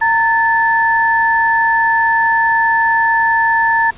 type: tone pair together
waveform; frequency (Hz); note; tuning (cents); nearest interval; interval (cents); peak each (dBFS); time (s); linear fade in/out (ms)
sine; 917 / 1747.6; A#5 / A6; -29 / -12; major seventh; 1117; -13; 0.01-3.91; 10
effects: pink hiss -40 dBFS RMS until 3.97 s + resampled to 8000 Hz